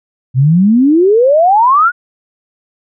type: exponential sweep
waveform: sine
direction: up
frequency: 122.8 to 1480 Hz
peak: -5 dBFS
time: 0.34-1.92 s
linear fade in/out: 50 ms
effects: none